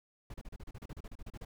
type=noise bursts; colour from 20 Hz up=brown; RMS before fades=-44 dBFS; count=16; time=0.3-1.45 s; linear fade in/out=5 ms; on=40 ms; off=34 ms; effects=none